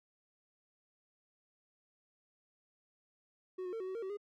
triangle tone with pitch steps, 370.6 / 362.4 / 451.9 / 372.9 / 376.9 / 461.1 / 380.8 / 410.2 Hz, F#4 / F#4 / A4 / F#4 / F#4 / A#4 / F#4 / G#4, +3 / -36 / +46 / +14 / +32 / -19 / +50 / -21 cents, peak -36 dBFS, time 3.58-4.172 s, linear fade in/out 10 ms, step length 74 ms, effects none

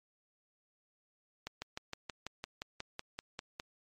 slowing click train, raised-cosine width 0.2 ms, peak -22 dBFS, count 13, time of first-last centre 1.47-3.599 s, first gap 150 ms, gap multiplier 1.03, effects MP3 64 kbps

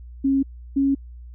sine tone pair in turn, 272.1 / 275.1 Hz, C#4 / C#4, -32 / -13 cents, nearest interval unison, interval 19 cents, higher second, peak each -16 dBFS, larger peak neither, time 0.24-0.43 / 0.76-0.95 s, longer neither, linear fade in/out 10 ms, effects added 60 Hz sine -37 dBFS peak until 1.34 s

